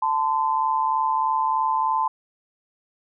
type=tone pair together; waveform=sine; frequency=883 / 1026.2 Hz; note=A5 / C6; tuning=+6 / -34 cents; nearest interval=minor third; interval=260 cents; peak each=-22 dBFS; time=0.02-2.08 s; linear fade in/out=5 ms; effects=none